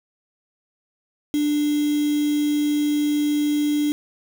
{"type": "tone with quantisation", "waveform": "sine", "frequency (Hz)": 295.6, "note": "D4", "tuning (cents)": 11, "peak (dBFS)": -18, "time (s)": [1.34, 3.92], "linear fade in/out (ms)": 0, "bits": 5, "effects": []}